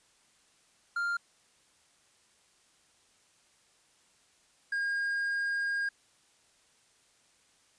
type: tone pair in turn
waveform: triangle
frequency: 1396.9 / 1621.4 Hz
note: F6 / G#6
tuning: 0 / -42 cents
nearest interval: minor third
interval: 258 cents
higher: second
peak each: -27 / -27 dBFS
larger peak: neither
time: 0.96-1.17 / 4.72-5.89 s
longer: second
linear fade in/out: 5 ms
effects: white hiss -66 dBFS RMS until 7.78 s + resampled to 22050 Hz